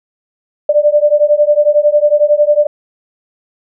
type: beating tone pair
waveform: sine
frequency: 587.3 / 598.3 Hz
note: D5 / D5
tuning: 0 / +32 cents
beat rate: 11 Hz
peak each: -10 dBFS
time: 0.69-2.67 s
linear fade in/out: 5 ms
effects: none